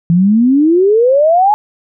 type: exponential sweep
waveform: sine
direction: up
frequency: 164.81 to 861 Hz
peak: -6 dBFS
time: 0.1-1.54 s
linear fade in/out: 0 ms
effects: none